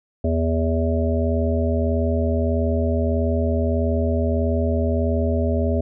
harmonic tone, 81.6 Hz, E2, 17 cents flat, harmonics 1 / 3 / 5 / 7 / 8, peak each -20 / -24 / -27 / -27 / -28 dBFS, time 0.24-5.81 s, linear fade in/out 5 ms, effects none

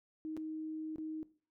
sine tone with dropouts, 313.8 Hz, D#4, 15 cents sharp, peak -38 dBFS, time 0.25-1.23 s, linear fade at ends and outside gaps 0 ms, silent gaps 0.367-0.374 / 0.959-0.983 s, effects noise-tail reverb RT60 0.4 s tail -18 dB re dry

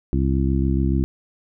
harmonic tone, 67 Hz, C2, 42 cents sharp, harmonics 1 / 2 / 3 / 4 / 5, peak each -20 / -23 / -25 / -26 / -27 dBFS, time 0.13-1.04 s, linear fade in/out 0 ms, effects none

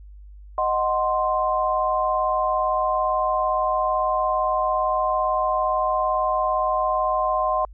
sine chord, C diminished, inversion first, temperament equal, 622.3 / 740 / 1046.5 Hz, Eb5 / Gb5 / C6, 0 / 0 / 0 cents, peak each -24 / -25 / -22 dBFS, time 0.58-7.65 s, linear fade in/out 2 ms, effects added 50 Hz sine -40 dBFS peak until 7.73 s

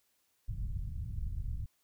pink low-pass noise, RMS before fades -37 dBFS, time 0.48-1.66 s, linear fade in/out 5 ms, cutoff 120 Hz, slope 24 dB/octave, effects white hiss -75 dBFS RMS until 1.83 s

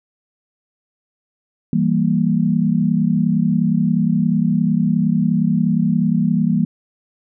sine chord, E diminished, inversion none, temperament equal, 164.81 / 196 / 233.1 Hz, E3 / G3 / Bb3, 0 / 0 / 0 cents, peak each -18 dBFS, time 1.73-6.65 s, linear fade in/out 2 ms, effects none

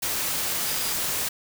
sine tone in noise, 4893 Hz, D#8, 30 cents flat, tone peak -36 dBFS, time 0.66-0.93 s, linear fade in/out 10 ms, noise white, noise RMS -27 dBFS, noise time 0.02-1.29 s, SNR -12 dB, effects none

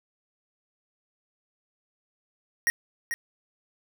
square tone with echo, 1876 Hz, A#6, 11 cents sharp, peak -21 dBFS, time 2.67-2.7 s, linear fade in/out 0 ms, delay 440 ms, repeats 1, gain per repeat -7 dB, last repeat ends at 3.14 s, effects none

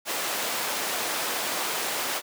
pink high-pass noise, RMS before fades -29 dBFS, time 0.05-2.22 s, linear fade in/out 50 ms, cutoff 490 Hz, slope 12 dB/octave, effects none

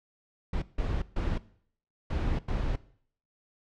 brown noise bursts at uneven times, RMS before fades -29 dBFS, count 5, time 0.53-0.62 / 0.78-1.02 / 1.16-1.38 / 2.1-2.39 / 2.48-2.76 s, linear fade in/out 5 ms, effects noise-tail reverb RT60 0.6 s tail -19 dB re dry + low-pass 4000 Hz 12 dB/octave

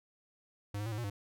square tone with pitch steps, 102 / 105 / 114.2 / 105.6 / 119.6 / 100.9 Hz, G#2 / G#2 / A#2 / G#2 / A#2 / G#2, -31 / +19 / -35 / +29 / +45 / -49 cents, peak -36 dBFS, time 0.74-1.1 s, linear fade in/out 5 ms, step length 60 ms, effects none

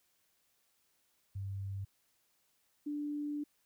sine tone pair in turn, 98 / 293.7 Hz, G2 / D4, 0 / 0 cents, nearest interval octave + perfect fifth, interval 1900 cents, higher second, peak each -37 / -35 dBFS, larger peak second, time 1.35-1.85 / 2.86-3.44 s, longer second, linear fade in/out 10 ms, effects white hiss -75 dBFS RMS until 3.65 s

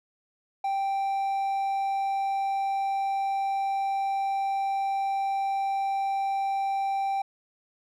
triangle tone, 784 Hz, G5, in tune, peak -23 dBFS, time 0.64-7.22 s, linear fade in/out 5 ms, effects none

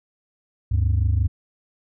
sine tone pair together, 73.42 / 99.15 Hz, D2 / G2, 0 / +20 cents, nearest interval perfect fourth, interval 520 cents, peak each -18 dBFS, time 0.71-1.28 s, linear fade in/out 10 ms, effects tanh soft clip ceiling -13 dBFS

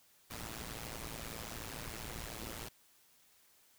pink noise with amplitude modulation, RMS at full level -41 dBFS, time 0.3-2.69 s, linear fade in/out 10 ms, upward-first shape sine, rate 113 Hz, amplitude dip 85%, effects white hiss -67 dBFS RMS until 3.78 s

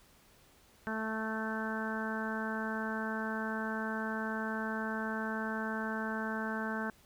harmonic tone, 220 Hz, A3, in tune, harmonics 1 / 2 / 3 / 4 / 5 / 6 / 7 / 8, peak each -37 / -43 / -44 / -43 / -45 / -46 / -39 / -48 dBFS, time 0.87-6.9 s, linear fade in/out 0 ms, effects pink hiss -63 dBFS RMS until 7.05 s

